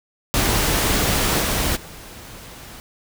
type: noise with level steps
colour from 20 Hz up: pink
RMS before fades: -19 / -21 / -39 dBFS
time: 0.34-2.8 s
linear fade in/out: 0 ms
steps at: 1.4 / 1.75 s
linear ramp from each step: 20 ms
effects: none